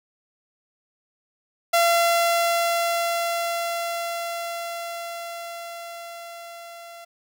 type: tone with level ramp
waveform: sawtooth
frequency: 682 Hz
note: F5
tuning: 41 cents flat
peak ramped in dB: -12 to -36 dBFS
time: 1.73-7.05 s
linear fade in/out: 10 ms
effects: none